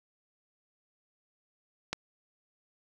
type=click; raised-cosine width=0.2 ms; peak=-14 dBFS; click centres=1.93 s; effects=none